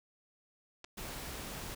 clicks, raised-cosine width 0.2 ms, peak -31 dBFS, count 2, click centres 0.843 / 0.846 s
pink noise, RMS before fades -43 dBFS, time 0.97-1.75 s, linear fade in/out 10 ms
effects none

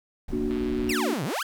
brown noise, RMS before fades -36 dBFS, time 0.28-0.93 s, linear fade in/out 5 ms
sine chord, Bb augmented, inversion none, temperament equal, 233.1 / 293.7 / 370 Hz, Bb3 / D4 / F#4, 0 / 0 / 0 cents, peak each -29 dBFS, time 0.32-1.14 s, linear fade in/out 10 ms
click train, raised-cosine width 0.3 ms, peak -27 dBFS, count 64, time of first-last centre 0.51-1.01 s, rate 126 Hz
sawtooth exponential two-way sweep, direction down then up, 2926 to 122.1 to 1715 Hz, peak -23 dBFS, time 0.89-1.43 s, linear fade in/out 5 ms, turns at 1.24 s
effects none

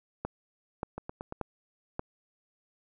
two click trains, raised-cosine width 1 ms, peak -23 / -18 dBFS, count 4 / 4, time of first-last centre 0.98-1.324 / 0.25-1.994 s, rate 8.72 / 1.72 Hz, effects none

